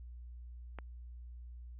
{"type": "click", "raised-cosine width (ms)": 0.5, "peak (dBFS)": -29, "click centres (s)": 0.787, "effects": ["added 60 Hz sine -46 dBFS peak until 1.79 s", "resampled to 8000 Hz"]}